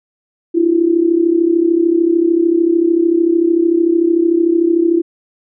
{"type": "tone with amplitude modulation", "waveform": "sine", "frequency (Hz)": 337.1, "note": "E4", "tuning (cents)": 39, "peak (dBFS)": -6, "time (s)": [0.54, 5.02], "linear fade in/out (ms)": 20, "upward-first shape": "sine", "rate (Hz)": 33.4, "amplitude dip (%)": 75, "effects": []}